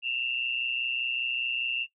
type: tone pair together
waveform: sine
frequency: 2687 / 2812 Hz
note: E7 / F7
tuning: +33 / +11 cents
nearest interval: minor second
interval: 78 cents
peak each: -30 / -30 dBFS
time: 0.02-1.87 s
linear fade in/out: 50 ms
effects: noise-tail reverb RT60 0.1 s tail -17 dB re dry